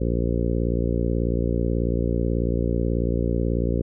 harmonic tone, 58.27 Hz, A#1, in tune, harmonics 1 / 2 / 3 / 4 / 5 / 6 / 7 / 8 / 9, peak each -24 / -27 / -29 / -30 / -31 / -32 / -32 / -33 / -34 dBFS, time 0-3.82 s, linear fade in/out 10 ms, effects none

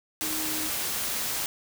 sine tone in noise, 311.1 Hz, D#4, in tune, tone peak -36 dBFS, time 0.22-0.69 s, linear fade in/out 0 ms, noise white, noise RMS -30 dBFS, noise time 0.21-1.46 s, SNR -9 dB, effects none

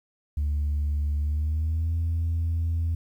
sine tone with pitch glide, 73.42 to 82.89 Hz, D2 to E2, 0 to +10 cents, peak -21 dBFS, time 0.37-2.95 s, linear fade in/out 5 ms, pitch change +210 cents, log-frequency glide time 1.19-1.94 s, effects tanh soft clip ceiling -21 dBFS + 10-bit

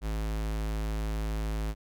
square tone, 53.5 Hz, A1, 48 cents flat, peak -30 dBFS, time 0.01-1.75 s, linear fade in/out 50 ms, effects none

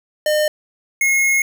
square tone pair in turn, 607 / 2163 Hz, D#5 / C#7, -43 / -43 cents, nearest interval octave + minor seventh, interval 2200 cents, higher second, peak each -15 / -14 dBFS, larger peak second, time 0.26-0.48 / 1.01-1.42 s, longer second, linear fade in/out 2 ms, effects none

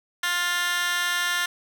15% pulse tone with high-pass filter, 351.6 Hz, F4, 12 cents sharp, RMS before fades -25 dBFS, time 0.23-1.46 s, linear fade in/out 5 ms, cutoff 1900 Hz, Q 2.6, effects none

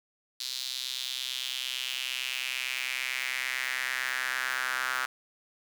sawtooth tone with high-pass filter sweep, 128.9 Hz, C3, 26 cents flat, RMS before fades -33 dBFS, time 0.4-5.06 s, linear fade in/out 5 ms, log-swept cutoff 4200 to 1400 Hz, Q 3.5, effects none

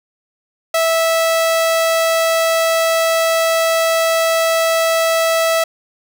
sawtooth tone, 655 Hz, E5, 11 cents flat, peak -9 dBFS, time 0.74-5.64 s, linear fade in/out 5 ms, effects none

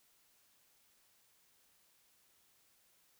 silence, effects white hiss -71 dBFS RMS until 3.19 s

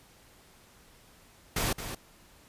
pink noise with echo, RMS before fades -29 dBFS, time 1.56-1.73 s, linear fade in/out 5 ms, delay 220 ms, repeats 1, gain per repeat -9 dB, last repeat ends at 1.95 s, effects pink hiss -58 dBFS RMS until 2.48 s + resampled to 32000 Hz

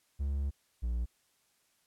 triangle tone pair in turn, 70 / 59.07 Hz, C#2 / A#1, +18 / +24 cents, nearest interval minor third, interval 294 cents, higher first, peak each -28 dBFS, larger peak neither, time 0.19-0.51 / 0.82-1.06 s, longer first, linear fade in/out 20 ms, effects white hiss -72 dBFS RMS until 1.86 s + low-pass 12000 Hz 12 dB/octave

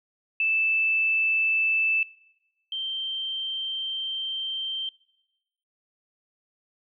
sine tone pair in turn, 2637 / 3136 Hz, E7 / G7, 0 / 0 cents, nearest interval minor third, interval 300 cents, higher second, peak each -21 / -28 dBFS, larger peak first, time 0.4-2.03 / 2.72-4.89 s, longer second, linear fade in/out 2 ms, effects noise-tail reverb RT60 1.0 s tail -22 dB re dry

